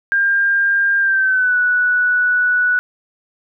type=tone with pitch glide; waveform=sine; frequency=1601 to 1476.6 Hz; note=G6 to F#6; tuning=+36 to -4 cents; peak=-12 dBFS; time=0.12-2.79 s; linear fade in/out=0 ms; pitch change=-140 cents; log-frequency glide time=0.99-1.57 s; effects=none